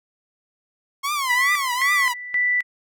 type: tone with vibrato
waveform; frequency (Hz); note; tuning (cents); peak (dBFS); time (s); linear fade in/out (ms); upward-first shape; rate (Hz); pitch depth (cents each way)
sawtooth; 1080; C#6; -45; -18; 1.03-2.14; 20; triangle; 2.5; 210
type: tone with tremolo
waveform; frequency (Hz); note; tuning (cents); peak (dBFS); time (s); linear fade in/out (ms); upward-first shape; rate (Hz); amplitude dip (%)
sine; 1975.5; B6; 0; -17; 1.29-2.63; 20; square; 1.9; 80
effects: none